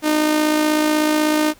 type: tone with amplitude modulation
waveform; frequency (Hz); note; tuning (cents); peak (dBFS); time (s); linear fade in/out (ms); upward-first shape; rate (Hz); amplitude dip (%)
sawtooth; 305.6; D#4; -31; -9; 0.02-1.54; 50; sine; 56.2; 45
effects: pink hiss -50 dBFS RMS until 1.59 s